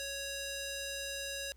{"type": "tone with band-pass filter", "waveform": "square", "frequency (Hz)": 555, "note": "C#5", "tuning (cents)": 2, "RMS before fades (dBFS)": -40, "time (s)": [0, 1.52], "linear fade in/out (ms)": 0, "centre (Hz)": 5600, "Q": 0.65, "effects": ["added 60 Hz sine -55 dBFS peak until 1.56 s", "pink hiss -70 dBFS RMS until 1.56 s"]}